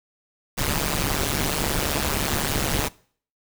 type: noise with amplitude modulation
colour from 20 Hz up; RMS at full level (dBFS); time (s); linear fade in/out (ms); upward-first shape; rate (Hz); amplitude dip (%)
pink; -20; 0.57-2.89; 20; sine; 145; 100
effects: noise-tail reverb RT60 0.5 s tail -22 dB re dry